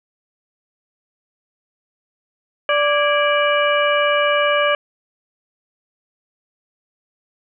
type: harmonic tone with a mistuned harmonic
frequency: 585 Hz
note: D5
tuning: 7 cents flat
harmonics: 1 / 2 / 3 / 4 / 5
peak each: -17 / -20 / -22 / -23 / -24 dBFS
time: 2.69-4.75 s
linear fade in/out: 2 ms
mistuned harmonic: 3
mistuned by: -110 cents
effects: none